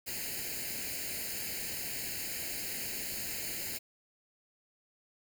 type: noise with comb filter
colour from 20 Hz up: white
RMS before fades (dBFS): -38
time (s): 0.06-3.79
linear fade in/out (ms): 20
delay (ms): 0.43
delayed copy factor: +0.85
effects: none